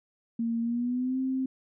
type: tone with pitch glide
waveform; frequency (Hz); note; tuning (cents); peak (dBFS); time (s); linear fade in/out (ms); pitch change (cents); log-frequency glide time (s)
sine; 230.8 to 262.1; A#3 to C4; -17 to +3; -26; 0.39-1.46; 5; +220; 0.61-1.19
effects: none

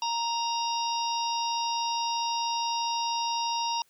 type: harmonic tone with a mistuned harmonic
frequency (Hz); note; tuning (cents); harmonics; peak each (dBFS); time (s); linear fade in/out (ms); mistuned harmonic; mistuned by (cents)
932.3; A#5; 0; 1 / 3 / 4 / 5 / 6; -28 / -37 / -38 / -39 / -35; 0.02-3.82; 2; 5; +81
effects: white hiss -66 dBFS RMS until 3.89 s

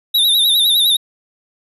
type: tone with vibrato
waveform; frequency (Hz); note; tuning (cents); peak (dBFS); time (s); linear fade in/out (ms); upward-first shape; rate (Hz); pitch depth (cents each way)
square; 3729; A#7; 0; -11; 0.14-0.97; 10; sine; 9.8; 89
effects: resampled to 32000 Hz

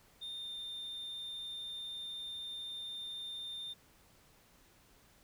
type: tone with pitch glide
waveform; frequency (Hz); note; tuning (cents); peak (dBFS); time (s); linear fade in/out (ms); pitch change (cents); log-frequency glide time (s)
sine; 3633 to 3612; A#7 to A7; -45 to +45; -38; 0.21-3.74; 20; -10; 0.38-0.5
effects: tanh soft clip ceiling -40 dBFS + pink hiss -65 dBFS RMS until 5.23 s

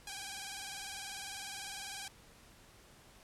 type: tone with vibrato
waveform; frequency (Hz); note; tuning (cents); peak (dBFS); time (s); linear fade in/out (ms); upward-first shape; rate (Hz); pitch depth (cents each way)
5% pulse; 796; G5; +26; -30; 0.07-2.08; 2; square; 20; 54
effects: pink hiss -60 dBFS RMS until 3.23 s + low-pass 12000 Hz 12 dB/octave

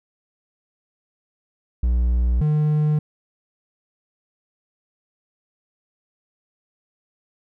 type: tone pair in turn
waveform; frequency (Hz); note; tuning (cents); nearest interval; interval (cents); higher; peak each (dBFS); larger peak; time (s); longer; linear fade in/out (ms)
triangle; 60.3 / 151.46; B1 / D#3; -41 / -46; octave + major third; 1595; second; -14; neither; 1.83-2.41 / 2.41-2.99; neither; 5
effects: none

